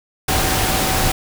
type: tone in noise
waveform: sine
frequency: 759 Hz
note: F#5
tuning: 44 cents sharp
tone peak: -25 dBFS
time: 0.28-1.12 s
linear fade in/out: 5 ms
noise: pink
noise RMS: -18 dBFS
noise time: 0.28-1.12 s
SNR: -10 dB
effects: none